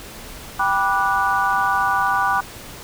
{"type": "chord", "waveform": "sine", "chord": "G major seventh", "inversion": "none", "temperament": "just", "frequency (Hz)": [784, 980, 1176, 1470], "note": ["G5", "B5", "D6", "F#6"], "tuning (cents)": [0, -14, 2, -12], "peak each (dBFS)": [-22, -22, -21, -22], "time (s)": [0.59, 2.41], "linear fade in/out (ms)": 10, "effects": ["pink hiss -37 dBFS RMS until 2.83 s"]}